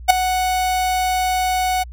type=tone with ADSR envelope; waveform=45% pulse; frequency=740 Hz; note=F#5; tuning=in tune; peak=-4 dBFS; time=0.08-1.84 s; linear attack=23 ms; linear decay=6 ms; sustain=-13 dB; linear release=18 ms; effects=added 60 Hz sine -32 dBFS peak until 1.92 s